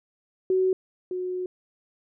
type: tone pair in turn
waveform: sine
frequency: 374.2 / 365.4 Hz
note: F#4 / F#4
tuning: +20 / -22 cents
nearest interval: unison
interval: 42 cents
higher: first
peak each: -19 / -27 dBFS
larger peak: first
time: 0.5-0.73 / 1.11-1.46 s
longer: second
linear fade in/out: 2 ms
effects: none